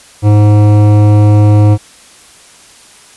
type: tone with hard clipping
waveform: triangle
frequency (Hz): 104.6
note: G#2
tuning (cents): +13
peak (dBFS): -5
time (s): 0.22-1.78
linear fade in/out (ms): 50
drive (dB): 18
effects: white hiss -39 dBFS RMS until 3.16 s + resampled to 24000 Hz